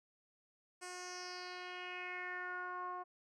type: tone with low-pass filter sweep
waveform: 10% pulse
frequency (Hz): 361.3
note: F#4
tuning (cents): -41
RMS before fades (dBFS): -45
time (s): 0.81-3.04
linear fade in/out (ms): 20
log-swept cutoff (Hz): 8200 to 920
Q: 4.1
effects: none